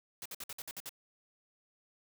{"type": "noise bursts", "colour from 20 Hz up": "white", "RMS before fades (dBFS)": -43, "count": 8, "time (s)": [0.22, 0.893], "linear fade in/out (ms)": 2, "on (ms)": 36, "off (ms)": 55, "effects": []}